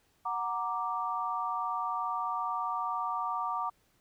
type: chord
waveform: sine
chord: Gb augmented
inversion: none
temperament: equal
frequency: 740 / 932.3 / 1174.7 Hz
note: Gb5 / Bb5 / D6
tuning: 0 / 0 / 0 cents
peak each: -37 / -35 / -33 dBFS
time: 0.25-3.7 s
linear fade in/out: 10 ms
effects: pink hiss -70 dBFS RMS until 4 s